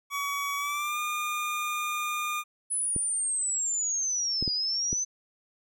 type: tone with pitch glide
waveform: 25% pulse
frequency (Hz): 1131 to 1212.2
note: C#6 to D#6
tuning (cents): +34 to -46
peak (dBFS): -25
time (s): 0.1-2.44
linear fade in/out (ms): 50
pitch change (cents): +120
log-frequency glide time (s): 0.57-0.99
type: linear two-way sweep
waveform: sine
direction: down then up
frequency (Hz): 10210 to 4868 to 6180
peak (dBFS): -26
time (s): 2.7-5.05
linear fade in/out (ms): 20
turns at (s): 4.52
type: clicks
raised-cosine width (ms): 3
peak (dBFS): -20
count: 4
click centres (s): 2.963 / 4.426 / 4.478 / 4.929
effects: none